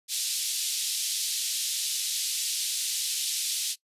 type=band-pass noise; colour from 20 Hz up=pink; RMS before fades=-30 dBFS; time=0.08-3.76 s; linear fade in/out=50 ms; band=3400 to 12000 Hz; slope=24 dB/octave; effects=noise-tail reverb RT60 0.1 s tail -21 dB re dry + resampled to 32000 Hz